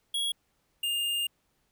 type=tone pair in turn; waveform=square; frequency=3322 / 2817 Hz; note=G#7 / F7; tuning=0 / +14 cents; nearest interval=minor third; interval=286 cents; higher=first; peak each=-28 dBFS; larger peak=neither; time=0.14-0.32 / 0.83-1.27 s; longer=second; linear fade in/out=5 ms; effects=pink hiss -73 dBFS RMS until 1.71 s